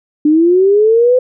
sine linear sweep, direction up, 293.7 to 512 Hz, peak -6 dBFS, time 0.25-1.19 s, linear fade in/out 5 ms, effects none

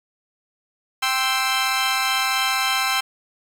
15% pulse chord, C major, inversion second, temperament equal, 784 / 1046.5 / 1318.5 Hz, G5 / C6 / E6, 0 / 0 / 0 cents, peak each -17 dBFS, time 1.02-3.01 s, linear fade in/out 10 ms, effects low-pass 12000 Hz 12 dB/octave + 7-bit

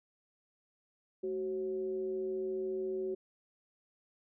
sine tone with frequency modulation, 376.6 Hz, F#4, 31 cents sharp, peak -33 dBFS, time 1.23-3.15 s, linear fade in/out 10 ms, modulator 161 Hz, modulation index 0.41, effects none

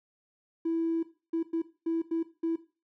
triangle tone bursts at uneven times, 329.6 Hz, E4, in tune, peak -22 dBFS, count 6, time 0.65-1.03 / 1.33-1.43 / 1.53-1.62 / 1.86-2.02 / 2.11-2.23 / 2.43-2.56 s, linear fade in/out 10 ms, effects noise-tail reverb RT60 0.3 s tail -17 dB re dry + tanh soft clip ceiling -24 dBFS

